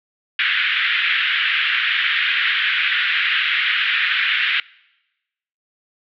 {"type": "band-pass noise", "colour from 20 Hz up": "pink", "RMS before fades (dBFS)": -19, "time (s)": [0.39, 4.6], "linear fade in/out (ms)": 2, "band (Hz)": [1500, 3400], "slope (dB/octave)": 48, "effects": ["noise-tail reverb RT60 1.0 s tail -24 dB re dry"]}